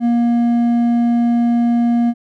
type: tone with hard clipping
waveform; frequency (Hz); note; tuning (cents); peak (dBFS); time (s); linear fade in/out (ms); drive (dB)
sine; 236.6; A#3; +26; -13; 0-2.14; 50; 5
effects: none